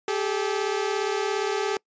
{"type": "tone pair together", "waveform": "sawtooth", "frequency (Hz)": [392.7, 430], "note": ["G4", "A4"], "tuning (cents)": [3, -40], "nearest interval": "major second", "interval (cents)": 157, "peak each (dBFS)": -23, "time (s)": [0.08, 1.77], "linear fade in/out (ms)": 2, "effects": ["noise-tail reverb RT60 0.1 s tail -25 dB re dry", "resampled to 16000 Hz"]}